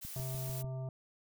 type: noise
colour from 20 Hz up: blue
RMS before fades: -45 dBFS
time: 0.01-0.63 s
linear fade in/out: 20 ms
type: click train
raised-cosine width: 5 ms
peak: -35 dBFS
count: 5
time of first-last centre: 0.05-0.644 s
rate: 6.73 Hz
type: harmonic tone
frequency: 130.81 Hz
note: C3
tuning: in tune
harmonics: 1 / 3 / 5 / 7 / 9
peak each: -37 / -52 / -47 / -59 / -63 dBFS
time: 0.16-0.89 s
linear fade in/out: 2 ms
effects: none